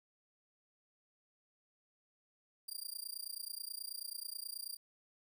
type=tone with amplitude modulation; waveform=15% pulse; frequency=4767 Hz; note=D8; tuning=25 cents sharp; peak=-32 dBFS; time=2.68-4.77 s; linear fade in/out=10 ms; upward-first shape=sine; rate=29.3 Hz; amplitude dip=100%; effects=none